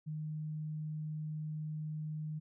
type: tone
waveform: sine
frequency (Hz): 154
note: D#3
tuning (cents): -17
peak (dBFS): -37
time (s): 0.06-2.4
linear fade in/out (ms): 20
effects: none